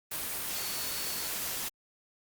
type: tone in noise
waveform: sine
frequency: 4435 Hz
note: C#8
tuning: in tune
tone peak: -42 dBFS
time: 0.55-1.28 s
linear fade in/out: 10 ms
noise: white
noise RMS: -35 dBFS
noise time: 0.11-1.69 s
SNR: -10 dB
effects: Opus 32 kbps